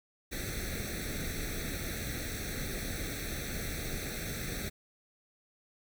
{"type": "noise with comb filter", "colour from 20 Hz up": "pink", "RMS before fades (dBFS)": -37, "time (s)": [0.31, 4.7], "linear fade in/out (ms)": 20, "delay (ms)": 0.5, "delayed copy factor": 1, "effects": []}